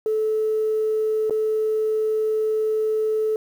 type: tone with dropouts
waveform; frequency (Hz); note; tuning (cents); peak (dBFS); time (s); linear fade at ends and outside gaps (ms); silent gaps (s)
sine; 434.7; A4; -21; -18; 0.06-3.36; 1; 1.297-1.307
effects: tanh soft clip ceiling -14 dBFS + 8-bit